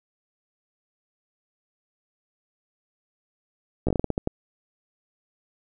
slowing click train, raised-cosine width 2 ms, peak -10 dBFS, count 10, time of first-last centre 3.87-4.274 s, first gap 15 ms, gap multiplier 1.26, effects none

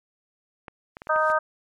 clicks, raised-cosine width 0.5 ms, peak -23 dBFS, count 6, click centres 0.682 / 0.969 / 1.019 / 1.071 / 1.161 / 1.301 s
violet noise with exponential growth, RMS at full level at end -35 dBFS, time 0.95-1.32 s, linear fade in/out 1 ms, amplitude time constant 79 ms
harmonic tone, 311.1 Hz, D#4, in tune, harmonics 2 / 3 / 4 / 5, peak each -24 / -27 / -23 / -26 dBFS, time 1.09-1.39 s, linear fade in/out 10 ms
effects low-pass 5000 Hz 12 dB/octave

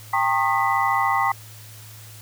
sine tone cluster, 795 / 909 / 1086 / 1228 / 1988 Hz, G5 / A#5 / C#6 / D#6 / B6, +24 / -44 / -36 / -23 / +11 cents, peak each -23 / -24 / -23 / -27 / -26 dBFS, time 0.13-1.32 s, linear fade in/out 5 ms, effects added 108 Hz sine -42 dBFS peak until 2.21 s + white hiss -45 dBFS RMS until 2.21 s

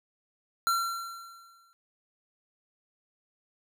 square tone with exponential decay, 1364 Hz, F6, 41 cents flat, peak -23 dBFS, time 0.67-1.73 s, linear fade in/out 0 ms, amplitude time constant 230 ms, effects none

